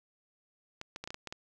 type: clicks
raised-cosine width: 0.2 ms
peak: -23 dBFS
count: 8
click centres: 0.814 / 0.961 / 1.04 / 1.075 / 1.105 / 1.144 / 1.273 / 1.325 s
effects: none

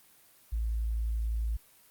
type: tone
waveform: sine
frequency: 55.8 Hz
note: A1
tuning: 25 cents sharp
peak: -28 dBFS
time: 0.52-1.57 s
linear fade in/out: 10 ms
effects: white hiss -60 dBFS RMS until 1.9 s + Opus 32 kbps

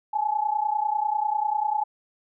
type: tone pair together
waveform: sine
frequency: 833.9 / 864 Hz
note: G#5 / A5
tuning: +7 / -32 cents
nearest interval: minor second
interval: 61 cents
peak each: -25 dBFS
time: 0.13-1.84 s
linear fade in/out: 10 ms
effects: none

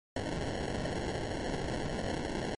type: noise with sample-and-hold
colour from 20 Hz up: white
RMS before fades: -35 dBFS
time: 0.16-2.55 s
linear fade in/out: 2 ms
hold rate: 1225 Hz
effects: low-pass 8000 Hz 12 dB/octave + MP3 48 kbps

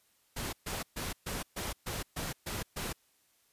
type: noise bursts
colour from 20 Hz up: pink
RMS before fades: -37 dBFS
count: 9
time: 0.36-2.93 s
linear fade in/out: 10 ms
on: 170 ms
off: 130 ms
effects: white hiss -70 dBFS RMS until 3.52 s + resampled to 32000 Hz

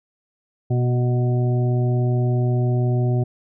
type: harmonic tone with a mistuned harmonic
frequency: 123.47 Hz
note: B2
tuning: in tune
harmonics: 1 / 2 / 3 / 5 / 6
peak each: -17 / -29 / -27 / -33 / -35 dBFS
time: 0.7-3.24 s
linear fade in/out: 10 ms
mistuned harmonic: 2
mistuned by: -20 cents
effects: none

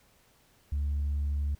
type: tone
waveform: sine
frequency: 72 Hz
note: D2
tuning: 34 cents flat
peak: -25 dBFS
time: 0.72-1.55 s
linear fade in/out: 5 ms
effects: tanh soft clip ceiling -25 dBFS + pink hiss -64 dBFS RMS until 1.59 s

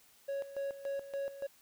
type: tone with tremolo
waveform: triangle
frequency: 554.4 Hz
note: C#5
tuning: in tune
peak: -32 dBFS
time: 0.28-1.47 s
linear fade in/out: 10 ms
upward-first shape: square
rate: 3.5 Hz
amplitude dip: 75%
effects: white hiss -64 dBFS RMS until 1.61 s

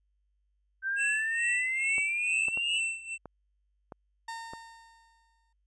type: exponential sweep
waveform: sine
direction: up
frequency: 1543 to 2960 Hz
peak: -28 dBFS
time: 0.82-2.81 s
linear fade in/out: 50 ms
type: tone with tremolo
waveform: square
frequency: 2684 Hz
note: E7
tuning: 31 cents sharp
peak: -28 dBFS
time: 0.96-3.18 s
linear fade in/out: 50 ms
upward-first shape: sine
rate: 2.3 Hz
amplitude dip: 85%
type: clicks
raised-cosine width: 1 ms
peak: -28 dBFS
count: 6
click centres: 1.982 / 2.484 / 2.574 / 3.257 / 3.922 / 4.535 s
type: tone with exponential decay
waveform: 30% pulse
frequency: 914 Hz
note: A#5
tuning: 34 cents flat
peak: -33 dBFS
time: 4.28-5.53 s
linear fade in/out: 5 ms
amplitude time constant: 270 ms
effects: added 50 Hz sine -70 dBFS peak until 5.66 s + resampled to 22050 Hz

